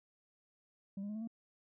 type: tone with pitch steps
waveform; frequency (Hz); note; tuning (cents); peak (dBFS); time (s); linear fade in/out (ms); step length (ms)
sine; 196 / 203.6 / 211.5 / 219.7 / 228.3; G3 / G#3 / G#3 / A3 / A#3; 0 / -34 / +32 / -2 / -36; -36; 0.97-1.275; 5; 61
effects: tanh soft clip ceiling -38 dBFS